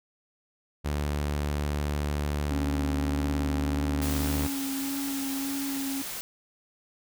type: tone with pitch glide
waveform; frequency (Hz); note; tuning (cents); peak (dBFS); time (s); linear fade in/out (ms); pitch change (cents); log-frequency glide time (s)
sawtooth; 73.42 to 73.93; D2 to D2; 0 to +12; -23; 0.84-4.48; 20; +12; 2.93-3.98
type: tone with vibrato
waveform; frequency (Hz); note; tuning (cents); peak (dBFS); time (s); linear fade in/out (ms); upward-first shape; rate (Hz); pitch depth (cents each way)
triangle; 274.5; C#4; -17; -28; 2.51-6.02; 5; sine; 1.7; 16
type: noise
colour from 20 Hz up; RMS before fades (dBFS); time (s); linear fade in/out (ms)
white; -36; 4.02-6.21; 0
effects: none